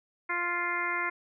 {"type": "harmonic tone", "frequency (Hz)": 349.2, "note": "F4", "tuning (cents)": 0, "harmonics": [1, 2, 3, 4, 5, 6, 7], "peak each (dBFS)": [-40, -42, -34, -35, -36, -32, -44], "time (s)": [0.29, 1.1], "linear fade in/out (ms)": 10, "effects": []}